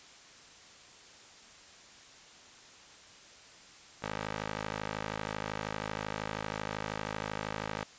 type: tone with band-pass filter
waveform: 15% pulse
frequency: 52.8 Hz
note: G#1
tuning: 29 cents sharp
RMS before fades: -38 dBFS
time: 4.02-7.84 s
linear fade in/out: 10 ms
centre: 1400 Hz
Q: 0.58
effects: white hiss -54 dBFS RMS until 7.98 s + resampled to 16000 Hz